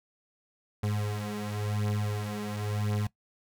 35% pulse beating tone pair, 103.83 / 104.78 Hz, G#2 / G#2, 0 / +16 cents, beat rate 0.95 Hz, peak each -32 / -30 dBFS, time 0.83-3.07 s, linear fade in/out 5 ms, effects noise-tail reverb RT60 0.1 s tail -19 dB re dry

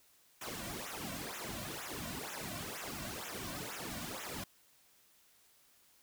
pink noise with flanger, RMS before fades -43 dBFS, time 0.41-4.44 s, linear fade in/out 5 ms, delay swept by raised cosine 0.21 to 2.41 ms, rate 2.1 Hz, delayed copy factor -1, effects white hiss -67 dBFS RMS until 6.02 s

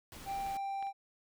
pink noise, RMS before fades -49 dBFS, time 0.12-0.57 s, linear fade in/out 0 ms
triangle tone, 787 Hz, G5, 7 cents sharp, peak -33 dBFS, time 0.25-0.93 s, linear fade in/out 50 ms
clicks, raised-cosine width 0.3 ms, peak -35 / -34 / -42 dBFS, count 3, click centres 0.465 / 0.826 / 0.869 s
effects none

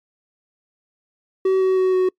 triangle tone with pitch steps, 379.6 / 376.5 / 373.5 / 370.5 Hz, F#4 / F#4 / F#4 / F#4, +44 / +30 / +16 / +2 cents, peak -12 dBFS, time 1.45-2.09 s, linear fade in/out 5 ms, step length 160 ms, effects noise-tail reverb RT60 0.1 s tail -26 dB re dry + MP3 64 kbps

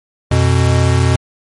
square tone pair together, 88.12 / 123.8 Hz, F2 / B2, +16 / +5 cents, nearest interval tritone, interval 589 cents, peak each -13 dBFS, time 0.31-1.16 s, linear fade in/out 5 ms, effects MP3 48 kbps

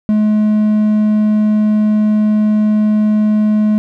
triangle tone, 212.7 Hz, G#3, 42 cents sharp, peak -7 dBFS, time 0.09-3.78 s, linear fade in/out 0 ms, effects none

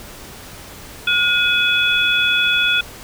sine tone cluster, 1435 / 2526 / 3413 Hz, F6 / D#7 / G#7, +47 / +26 / +47 cents, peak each -18 dBFS, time 1.07-2.81 s, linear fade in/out 5 ms, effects pink hiss -37 dBFS RMS until 3.03 s

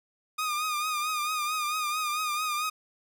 sawtooth tone with vibrato, 1226 Hz, D#6, 26 cents flat, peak -24 dBFS, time 0.38-2.7 s, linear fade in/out 10 ms, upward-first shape triangle, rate 4.5 Hz, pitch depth 64 cents each way, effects none

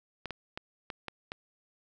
clicks, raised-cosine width 0.3 ms, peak -21 dBFS, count 6, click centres 0.257 / 0.307 / 0.575 / 0.902 / 1.083 / 1.319 s, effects none

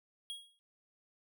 square tone with exponential decay, 3296 Hz, G#7, 14 cents flat, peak -38 dBFS, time 0.3-0.59 s, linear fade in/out 0 ms, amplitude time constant 63 ms, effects none

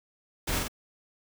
pink noise with echo, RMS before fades -30 dBFS, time 0.47-0.59 s, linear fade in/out 10 ms, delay 46 ms, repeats 2, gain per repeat -2 dB, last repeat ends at 0.682 s, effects none

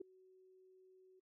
sine tone with ADSR envelope, 373.6 Hz, F#4, 17 cents sharp, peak -40 dBFS, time 0-1.2 s, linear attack 13 ms, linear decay 5 ms, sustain -23 dB, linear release 10 ms, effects noise-tail reverb RT60 0.1 s tail -25 dB re dry

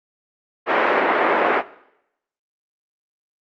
pink band-pass noise, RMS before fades -18 dBFS, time 0.66-1.63 s, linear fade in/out 50 ms, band 340 to 2100 Hz, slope 24 dB/octave, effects noise-tail reverb RT60 0.8 s tail -18 dB re dry + Opus 48 kbps

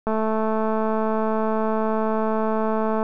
click train, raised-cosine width 1 ms, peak -11 dBFS, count 649, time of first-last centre 0.07-3.029 s, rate 219 Hz, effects none

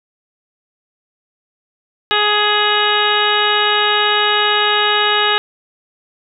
harmonic tone, 417.9 Hz, G#4, 11 cents sharp, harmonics 1 / 2 / 3 / 4 / 5 / 6 / 7 / 8 / 9, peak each -21 / -20 / -19 / -19 / -25 / -25 / -19 / -27 / -20 dBFS, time 2.11-5.38 s, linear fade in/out 0 ms, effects none

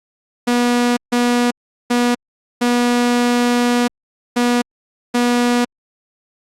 sawtooth tone bursts at uneven times, 242.3 Hz, B3, 33 cents flat, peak -9 dBFS, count 6, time 0.47-0.97 / 1.12-1.51 / 1.9-2.15 / 2.61-3.88 / 4.36-4.62 / 5.14-5.65 s, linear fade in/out 10 ms, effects low-pass 10000 Hz 12 dB/octave + Opus 48 kbps

